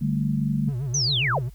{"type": "chord", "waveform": "sine", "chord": "D suspended fourth", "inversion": "none", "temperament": "equal", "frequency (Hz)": [146.83, 196, 220], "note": ["D3", "G3", "A3"], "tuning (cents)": [0, 0, 0], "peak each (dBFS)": [-24, -27, -26], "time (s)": [0.01, 0.7], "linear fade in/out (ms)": 10}
{"type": "tone with vibrato", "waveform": "triangle", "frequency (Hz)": 130.81, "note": "C3", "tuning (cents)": 0, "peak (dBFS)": -23, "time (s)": [0.67, 1.5], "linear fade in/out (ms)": 20, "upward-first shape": "sine", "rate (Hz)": 7.4, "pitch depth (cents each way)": 180}
{"type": "linear sweep", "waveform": "sine", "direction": "down", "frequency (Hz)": [6272, 410], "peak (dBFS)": -21, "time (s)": [0.94, 1.39], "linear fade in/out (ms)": 5}
{"effects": ["added 50 Hz sine -42 dBFS peak until 1.54 s", "white hiss -60 dBFS RMS until 1.54 s"]}